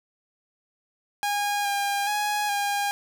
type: tone with pitch steps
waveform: sawtooth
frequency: 818 / 805 / 833 / 810 Hz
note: G#5 / G5 / G#5 / G#5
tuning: -26 / +46 / +5 / -43 cents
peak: -20 dBFS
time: 1.23-2.91 s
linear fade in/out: 0 ms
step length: 420 ms
effects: none